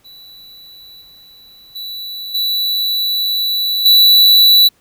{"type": "tone with level steps", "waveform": "square", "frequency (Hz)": 3951, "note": "B7", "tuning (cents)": 0, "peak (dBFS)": [-37, -41, -25, -15, -6], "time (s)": [0.04, 4.69], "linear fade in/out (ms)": 20, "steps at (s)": [1.01, 1.75, 2.34, 3.85], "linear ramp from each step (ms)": 10, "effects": ["pink hiss -56 dBFS RMS until 4.8 s"]}